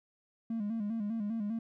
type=tone with vibrato; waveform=triangle; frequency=216.5 Hz; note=A3; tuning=28 cents flat; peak=-29 dBFS; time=0.5-1.59 s; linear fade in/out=5 ms; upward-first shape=square; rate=5 Hz; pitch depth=86 cents each way; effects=tanh soft clip ceiling -27 dBFS